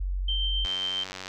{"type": "tone", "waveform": "sine", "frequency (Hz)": 46.25, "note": "F#1", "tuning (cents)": 0, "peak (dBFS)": -26, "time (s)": [0, 0.66], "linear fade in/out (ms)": 10}
{"type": "tone with tremolo", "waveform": "sine", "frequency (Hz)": 3129, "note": "G7", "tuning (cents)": -4, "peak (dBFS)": -26, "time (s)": [0.28, 1.04], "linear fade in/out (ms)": 5, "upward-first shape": "triangle", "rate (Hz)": 7.4, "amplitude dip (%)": 25}
{"type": "click train", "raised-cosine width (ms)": 0.2, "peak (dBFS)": -19, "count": 60, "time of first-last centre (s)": [0.65, 1.28], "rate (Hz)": 93.7}
{"effects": []}